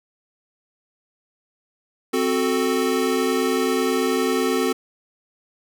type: chord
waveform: square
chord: F# diminished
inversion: second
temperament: equal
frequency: 261.6 / 370 / 440 Hz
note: C4 / F#4 / A4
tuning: 0 / 0 / 0 cents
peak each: -24 dBFS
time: 2.13-4.73 s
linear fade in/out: 10 ms
effects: none